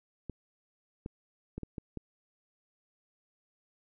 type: clicks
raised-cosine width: 3 ms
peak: -25 dBFS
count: 6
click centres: 0.297 / 1.061 / 1.58 / 1.633 / 1.782 / 1.973 s
effects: none